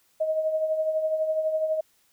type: tone with tremolo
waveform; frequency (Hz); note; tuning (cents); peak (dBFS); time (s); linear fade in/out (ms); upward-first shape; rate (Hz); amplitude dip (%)
sine; 629; D#5; +19; -20; 0.2-1.81; 10; triangle; 12; 60
effects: white hiss -65 dBFS RMS until 2.12 s